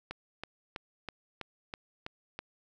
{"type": "click train", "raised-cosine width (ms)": 0.3, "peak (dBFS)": -22, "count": 8, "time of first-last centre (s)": [0.11, 2.39], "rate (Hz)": 3.07, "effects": []}